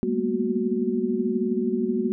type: tone cluster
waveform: sine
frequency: 195.5 / 214.3 / 233 / 245.8 / 369.8 Hz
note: G3 / A3 / A#3 / B3 / F#4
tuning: -4 / -45 / -1 / -8 / -1 cents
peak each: -31 / -30 / -26 / -31 / -26 dBFS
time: 0.03-2.12 s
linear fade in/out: 0 ms
effects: none